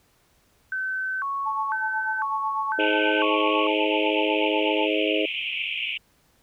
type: tone with vibrato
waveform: sine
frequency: 1302 Hz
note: E6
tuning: 22 cents flat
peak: -25 dBFS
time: 0.72-3.67 s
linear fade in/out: 2 ms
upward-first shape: square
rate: 1 Hz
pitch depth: 280 cents each way
type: tone with tremolo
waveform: sine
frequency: 874 Hz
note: A5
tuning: 12 cents flat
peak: -25 dBFS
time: 1.45-4.88 s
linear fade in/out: 20 ms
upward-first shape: sine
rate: 8.1 Hz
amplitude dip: 80%
type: harmonic tone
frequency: 105.2 Hz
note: G#2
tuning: 23 cents sharp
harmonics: 3 / 4 / 5 / 6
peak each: -26 / -27 / -28 / -29 dBFS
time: 2.78-5.26 s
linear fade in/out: 10 ms
type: band-pass noise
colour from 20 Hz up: pink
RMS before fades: -29 dBFS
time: 2.79-5.98 s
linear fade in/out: 10 ms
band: 2300 to 3100 Hz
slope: 96 dB/octave
effects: pink hiss -63 dBFS RMS until 6.42 s